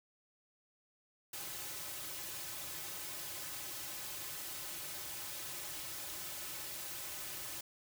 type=noise with comb filter; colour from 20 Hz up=white; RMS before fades=-44 dBFS; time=1.33-7.61 s; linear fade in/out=5 ms; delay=4.3 ms; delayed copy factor=-0.95; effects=none